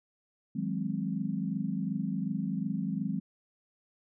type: chord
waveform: sine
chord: Ab dominant seventh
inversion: second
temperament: equal with one note detuned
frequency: 159.48 / 185 / 207.7 / 261.6 Hz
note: Eb3 / Gb3 / Ab3 / C4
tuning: +43 / 0 / 0 / 0 cents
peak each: -37 / -34 / -34 / -37 dBFS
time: 0.55-3.2 s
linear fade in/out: 10 ms
effects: none